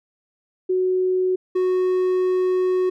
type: tone pair in turn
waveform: sine / triangle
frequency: 370 / 368.3 Hz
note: F#4 / F#4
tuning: 0 / -8 cents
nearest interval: unison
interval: 8 cents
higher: first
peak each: -17 / -15 dBFS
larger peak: second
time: 0.69-1.36 / 1.55-2.9 s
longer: second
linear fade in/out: 10 ms
effects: none